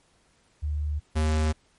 sine / square tone pair in turn, 74.5 / 77.71 Hz, D2 / D#2, +25 / -2 cents, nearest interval minor second, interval 73 cents, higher second, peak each -25 / -22 dBFS, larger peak second, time 0.62-1 / 1.15-1.53 s, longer neither, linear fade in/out 20 ms, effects pink hiss -64 dBFS RMS until 1.78 s + MP3 48 kbps

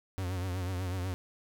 45% pulse tone with vibrato, 91.7 Hz, F#2, 15 cents flat, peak -32 dBFS, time 0.18-1.14 s, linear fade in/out 0 ms, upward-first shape triangle, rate 8.1 Hz, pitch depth 94 cents each way, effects none

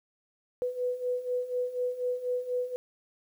sine beating tone pair, 493.9 / 498 Hz, B4 / B4, 0 / +14 cents, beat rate 4.1 Hz, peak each -34 / -30 dBFS, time 0.62-2.76 s, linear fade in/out 0 ms, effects 10-bit

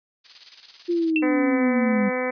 violet noise with tremolo, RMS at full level -29 dBFS, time 0.24-1.12 s, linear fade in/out 20 ms, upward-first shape square, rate 18 Hz, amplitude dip 55%
sine linear sweep, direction down, 350.2 to 198.5 Hz, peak -19 dBFS, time 0.88-2.1 s, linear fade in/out 20 ms
sine tone with exponential decay, 2689 Hz, E7, 34 cents sharp, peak -17 dBFS, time 1.16-1.27 s, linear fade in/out 1 ms, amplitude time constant 23 ms
harmonic tone, 253.3 Hz, B3, 44 cents sharp, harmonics 1 / 2 / 3 / 4 / 5 / 6 / 7 / 8 / 9, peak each -30 / -25 / -34 / -35 / -37 / -39 / -35 / -33 / -34 dBFS, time 1.22-2.31 s, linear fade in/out 10 ms
effects resampled to 11025 Hz

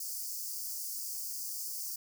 white high-pass noise, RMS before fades -39 dBFS, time 0-1.96 s, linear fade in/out 5 ms, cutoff 4600 Hz, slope 96 dB/octave, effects none

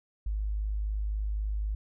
sine tone, 51.91 Hz, G#1, in tune, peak -28 dBFS, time 0.26-1.75 s, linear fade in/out 5 ms, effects none

